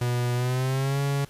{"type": "tone with pitch glide", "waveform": "45% pulse", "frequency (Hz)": [122, 140.14], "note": ["B2", "C#3"], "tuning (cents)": [-21, 19], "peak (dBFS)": -23, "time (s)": [0.01, 1.25], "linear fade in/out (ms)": 5, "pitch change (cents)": 240, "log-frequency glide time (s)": [0.34, 1], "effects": ["pink hiss -52 dBFS RMS until 1.29 s", "resampled to 32000 Hz"]}